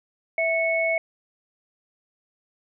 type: tone pair together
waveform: sine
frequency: 657 / 2206 Hz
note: E5 / C#7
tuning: -6 / -9 cents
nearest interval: octave + major sixth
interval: 2097 cents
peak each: -23 / -23 dBFS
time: 0.38-0.98 s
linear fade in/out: 2 ms
effects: none